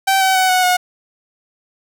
sawtooth tone with pitch steps, 774 / 761.6 / 749.4 / 737.3 / 725.5 Hz, G5 / F#5 / F#5 / F#5 / F#5, -22 / +50 / +22 / -6 / -34 cents, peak -8 dBFS, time 0.07-0.77 s, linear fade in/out 10 ms, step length 140 ms, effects none

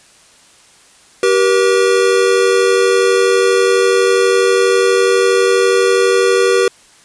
square tone pair together, 386.4 / 478.6 Hz, G4 / A#4, -25 / +46 cents, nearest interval major third, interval 371 cents, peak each -13 dBFS, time 1.23-6.68 s, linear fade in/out 2 ms, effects white hiss -46 dBFS RMS until 7.04 s + resampled to 22050 Hz

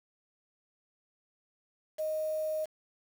sine tone with quantisation, 622.3 Hz, D#5, in tune, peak -30 dBFS, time 1.98-2.66 s, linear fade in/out 20 ms, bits 8, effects none

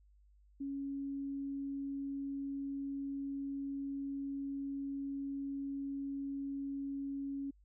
sine tone, 277.2 Hz, C#4, in tune, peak -37 dBFS, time 0.6-7.51 s, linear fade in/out 10 ms, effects added 50 Hz sine -62 dBFS peak until 7.64 s

